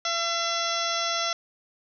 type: harmonic tone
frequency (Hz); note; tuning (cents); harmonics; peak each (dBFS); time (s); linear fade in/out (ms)
676; E5; +43; 1 / 2 / 3 / 4 / 5 / 6 / 7 / 8 / 9; -32 / -30 / -35 / -38 / -32 / -36 / -41 / -33 / -35; 0.05-1.33; 2
effects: none